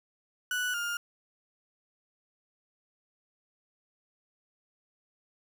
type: tone pair in turn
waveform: 35% pulse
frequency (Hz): 1480 / 1411.4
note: F#6 / F6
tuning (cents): 0 / +18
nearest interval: minor second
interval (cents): 82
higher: first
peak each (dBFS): -27 / -29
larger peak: first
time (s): 0.51-0.74 / 0.74-0.97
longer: neither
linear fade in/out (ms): 2
effects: none